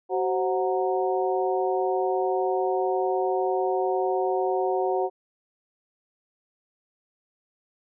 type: tone cluster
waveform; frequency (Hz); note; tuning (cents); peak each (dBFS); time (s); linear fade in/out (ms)
sine; 376.9 / 528 / 735 / 928; F#4 / C5 / F#5 / A#5; +32 / +16 / -12 / -8; -25 / -29 / -27 / -33; 0.09-5.1; 50
effects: none